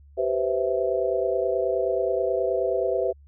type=chord; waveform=sine; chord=C major seventh; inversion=second; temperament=equal with one note detuned; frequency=387.5 / 493.9 / 523.3 / 659.3 Hz; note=G4 / B4 / C5 / E5; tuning=-20 / 0 / 0 / 0 cents; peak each=-27 dBFS; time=0.17-3.13 s; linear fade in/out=20 ms; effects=added 71 Hz sine -48 dBFS peak until 3.27 s